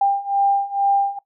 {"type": "beating tone pair", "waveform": "sine", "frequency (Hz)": [795, 797.2], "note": ["G5", "G5"], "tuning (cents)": [24, 29], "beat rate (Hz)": 2.2, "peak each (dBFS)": [-20, -18], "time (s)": [0.01, 1.19], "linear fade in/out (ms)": 5, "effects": ["noise-tail reverb RT60 0.1 s tail -19 dB re dry"]}